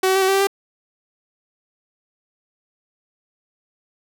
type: tone with pitch steps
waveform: sawtooth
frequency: 376.7 / 379.1 / 386.5 / 378 / 388.5 / 390.6 / 395.9 Hz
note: F#4 / F#4 / G4 / F#4 / G4 / G4 / G4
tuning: +31 / +42 / -24 / +37 / -16 / -6 / +17 cents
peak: -11 dBFS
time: 0.03-0.471 s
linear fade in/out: 5 ms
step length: 63 ms
effects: none